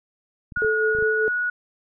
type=clicks; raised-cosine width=5 ms; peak=-26 dBFS; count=6; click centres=0.522 / 0.572 / 0.647 / 0.95 / 0.987 / 1.025 s
type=tone with pitch glide; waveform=sine; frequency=1447 to 1460.4 Hz; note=F#6 to F#6; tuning=-39 to -23 cents; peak=-21 dBFS; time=0.56-1.5 s; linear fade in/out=5 ms; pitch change=+16 cents; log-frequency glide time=0.87-1.06 s
type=tone with tremolo; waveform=sine; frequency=436.4 Hz; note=A4; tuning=14 cents flat; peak=-19 dBFS; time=0.62-1.28 s; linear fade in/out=0 ms; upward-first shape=sine; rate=5.1 Hz; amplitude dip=40%
effects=none